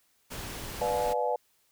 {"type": "noise", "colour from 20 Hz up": "pink", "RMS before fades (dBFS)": -39, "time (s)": [0.3, 1.14], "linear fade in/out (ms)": 20}
{"type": "chord", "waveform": "sine", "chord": "B diminished seventh", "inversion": "none", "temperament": "just", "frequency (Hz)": [493.9, 592.7, 711.2, 853.4], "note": ["B4", "D5", "F5", "Ab5"], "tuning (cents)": [0, 16, 31, 47], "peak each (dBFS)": [-30, -32, -33, -31], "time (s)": [0.81, 1.36], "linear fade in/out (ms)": 5}
{"effects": ["white hiss -69 dBFS RMS until 1.71 s"]}